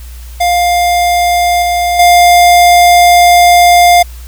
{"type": "tone with level steps", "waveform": "square", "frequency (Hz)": 703, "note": "F5", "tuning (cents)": 11, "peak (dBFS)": [-8, -10, -3], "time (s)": [0.4, 4.03], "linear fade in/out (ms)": 10, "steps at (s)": [1.62, 1.99], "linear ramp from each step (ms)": 5, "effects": ["added 60 Hz sine -25 dBFS peak until 4.27 s", "white hiss -38 dBFS RMS until 4.27 s"]}